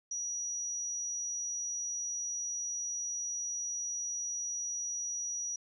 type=tone; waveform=sine; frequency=5810 Hz; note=F#8; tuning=32 cents flat; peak=-34 dBFS; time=0.11-5.56 s; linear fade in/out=5 ms; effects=none